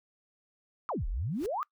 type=exponential two-way sweep; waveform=sine; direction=down then up; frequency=1295 to 32.63 to 1295 Hz; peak=-30 dBFS; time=0.89-1.63 s; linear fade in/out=0 ms; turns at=1.07 s
type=noise with exponential growth; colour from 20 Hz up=pink; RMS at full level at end=-42 dBFS; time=1.3-1.46 s; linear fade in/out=0 ms; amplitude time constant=33 ms
effects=noise-tail reverb RT60 0.1 s tail -23 dB re dry